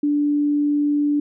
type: tone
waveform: sine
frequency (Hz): 292.2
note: D4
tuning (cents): -9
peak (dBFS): -16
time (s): 0.03-1.2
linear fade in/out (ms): 5
effects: none